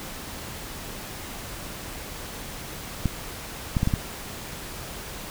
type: clicks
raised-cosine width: 5 ms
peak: -9 dBFS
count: 5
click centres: 3.057 / 3.768 / 3.831 / 3.874 / 3.938 s
effects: pink hiss -37 dBFS RMS until 5.3 s